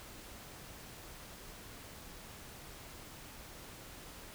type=silence; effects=pink hiss -51 dBFS RMS until 4.34 s